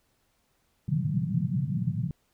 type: band-pass noise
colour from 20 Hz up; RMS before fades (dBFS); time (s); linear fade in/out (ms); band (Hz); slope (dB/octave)
pink; -28; 0.88-2.11; 2; 120 to 180; 48
effects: pink hiss -71 dBFS RMS until 2.33 s